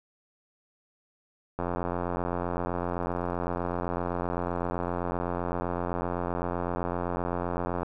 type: click train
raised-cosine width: 1 ms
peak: -16 dBFS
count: 549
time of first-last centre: 1.59-7.831 s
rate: 87.8 Hz
effects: none